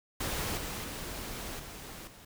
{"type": "noise with level steps", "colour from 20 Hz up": "pink", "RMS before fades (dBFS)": [-34, -38, -40, -45, -53], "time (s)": [0.2, 2.25], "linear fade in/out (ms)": 5, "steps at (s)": [0.57, 0.84, 1.59, 2.07], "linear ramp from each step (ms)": 5, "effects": []}